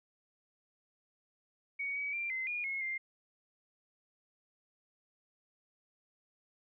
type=tone with pitch steps; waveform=sine; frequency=2241 / 2272 / 2369 / 2062 / 2434 / 2170 / 2101 Hz; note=C#7 / C#7 / D7 / C7 / D#7 / C#7 / C7; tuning=+18 / +42 / +14 / -26 / -39 / -37 / +7 cents; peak=-34 dBFS; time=1.79-2.98 s; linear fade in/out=10 ms; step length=170 ms; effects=none